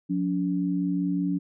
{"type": "tone pair together", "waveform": "sine", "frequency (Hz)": [179.58, 284.9], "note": ["F3", "C#4"], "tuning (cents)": [49, 48], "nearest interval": "minor sixth", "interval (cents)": 799, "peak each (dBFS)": -26, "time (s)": [0.09, 1.39], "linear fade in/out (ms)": 20, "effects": []}